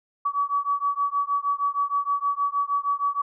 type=beating tone pair; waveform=sine; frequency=1136 / 1142.4 Hz; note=C#6 / D6; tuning=+42 / -48 cents; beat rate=6.4 Hz; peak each=-25 dBFS; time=0.25-3.22 s; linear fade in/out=10 ms; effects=none